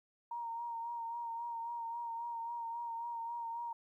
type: tone with vibrato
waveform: sine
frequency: 932.3 Hz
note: A#5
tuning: in tune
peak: -38 dBFS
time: 0.31-3.73 s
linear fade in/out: 5 ms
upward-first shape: sine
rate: 3.7 Hz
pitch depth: 30 cents each way
effects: 13-bit